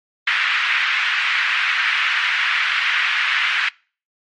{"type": "band-pass noise", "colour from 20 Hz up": "white", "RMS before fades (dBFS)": -19, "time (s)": [0.27, 3.69], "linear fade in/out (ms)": 5, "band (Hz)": [1400, 2600], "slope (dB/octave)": 24, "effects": ["noise-tail reverb RT60 0.4 s tail -25 dB re dry", "MP3 48 kbps"]}